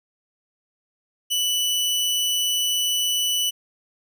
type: tone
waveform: sawtooth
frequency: 2971 Hz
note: F#7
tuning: 6 cents sharp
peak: -17 dBFS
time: 1.3-3.51 s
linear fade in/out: 20 ms
effects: none